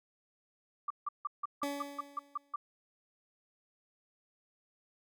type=tone bursts; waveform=sine; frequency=1174.7 Hz; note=D6; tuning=in tune; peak=-32 dBFS; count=10; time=0.88-2.56 s; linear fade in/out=5 ms; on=24 ms; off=160 ms
type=tone with exponential decay; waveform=20% pulse; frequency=283.8 Hz; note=C#4; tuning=41 cents sharp; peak=-28 dBFS; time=1.63-2.55 s; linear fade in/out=1 ms; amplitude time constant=200 ms
effects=none